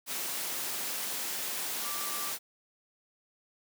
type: tone in noise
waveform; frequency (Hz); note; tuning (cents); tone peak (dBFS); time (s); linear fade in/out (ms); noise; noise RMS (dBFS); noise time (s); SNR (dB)
sine; 1172; D6; -4; -41; 1.81-2.33; 50; white; -35; 0.06-2.39; -9
effects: high-pass 200 Hz 12 dB/octave